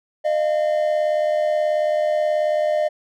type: tone pair together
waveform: triangle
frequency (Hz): 608.5 / 687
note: D#5 / F5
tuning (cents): -39 / -29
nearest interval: major second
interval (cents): 210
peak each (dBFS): -16 / -22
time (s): 0.24-2.89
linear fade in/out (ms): 20
effects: none